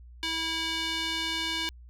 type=tone with band-pass filter; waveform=square; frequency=325.7 Hz; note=E4; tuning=21 cents flat; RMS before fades=-31 dBFS; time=0.23-1.69 s; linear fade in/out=0 ms; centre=3400 Hz; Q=1.7; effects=added 60 Hz sine -46 dBFS peak until 1.89 s